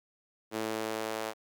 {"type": "tone with high-pass filter sweep", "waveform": "sawtooth", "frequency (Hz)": 110, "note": "A2", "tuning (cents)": 0, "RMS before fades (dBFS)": -35, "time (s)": [0.51, 1.34], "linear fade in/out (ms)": 50, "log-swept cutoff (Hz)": [330, 560], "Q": 1.4, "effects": []}